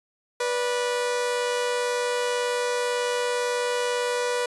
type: tone pair together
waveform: sawtooth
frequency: 489.2 / 587.3 Hz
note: B4 / D5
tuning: -16 / 0 cents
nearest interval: minor third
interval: 316 cents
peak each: -20 / -29 dBFS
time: 0.4-4.46 s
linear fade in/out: 5 ms
effects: resampled to 24000 Hz